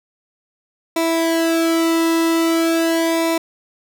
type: tone with flanger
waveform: sawtooth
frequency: 329.5 Hz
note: E4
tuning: 1 cent flat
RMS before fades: -17 dBFS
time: 0.96-3.38 s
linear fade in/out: 5 ms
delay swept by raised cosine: 0.65 to 1.31 ms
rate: 0.42 Hz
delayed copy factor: -0.8
effects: none